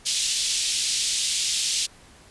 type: band-pass noise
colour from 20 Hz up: pink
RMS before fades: -25 dBFS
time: 0.05-1.87 s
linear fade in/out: 20 ms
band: 3200 to 9100 Hz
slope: 24 dB/octave
effects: pink hiss -51 dBFS RMS until 2.3 s + resampled to 24000 Hz